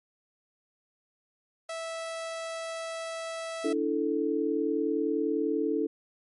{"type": "tone", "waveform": "sawtooth", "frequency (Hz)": 656, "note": "E5", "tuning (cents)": -9, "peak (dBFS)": -30, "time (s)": [1.69, 3.73], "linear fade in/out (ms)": 5}
{"type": "chord", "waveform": "sine", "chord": "D suspended second", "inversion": "none", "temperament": "equal with one note detuned", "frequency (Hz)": [289.6, 329.6, 440], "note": ["D4", "E4", "A4"], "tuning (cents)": [-24, 0, 0], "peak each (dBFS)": [-30, -30, -29], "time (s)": [3.64, 5.87], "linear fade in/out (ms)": 10}
{"effects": ["MP3 48 kbps"]}